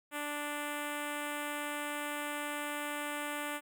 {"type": "tone with notch filter", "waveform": "5% pulse", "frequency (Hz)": 293.7, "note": "D4", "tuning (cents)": 0, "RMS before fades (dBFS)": -38, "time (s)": [0.11, 3.61], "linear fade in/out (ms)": 50, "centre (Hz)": 4400, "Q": 0.9, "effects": []}